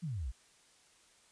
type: exponential sweep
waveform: sine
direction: down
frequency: 185.5 to 52.3 Hz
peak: -35 dBFS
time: 0.02-0.32 s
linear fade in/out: 20 ms
effects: white hiss -65 dBFS RMS until 1.31 s + resampled to 22050 Hz